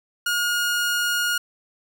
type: tone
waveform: sawtooth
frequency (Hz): 1432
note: F6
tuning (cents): +43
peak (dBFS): -17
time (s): 0.26-1.38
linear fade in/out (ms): 5
effects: none